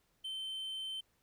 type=tone; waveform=triangle; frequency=3092 Hz; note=G7; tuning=24 cents flat; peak=-37 dBFS; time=0.24-1.01 s; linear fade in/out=10 ms; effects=pink hiss -75 dBFS RMS until 1.22 s